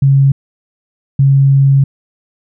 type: tone pair in turn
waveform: sine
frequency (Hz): 137.3 / 137.3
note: C#3 / C#3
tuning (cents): -16 / -16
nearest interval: unison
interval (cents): 0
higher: neither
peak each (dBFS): -5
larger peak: neither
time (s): 0.02-0.32 / 1.19-1.84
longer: second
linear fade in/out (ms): 5
effects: none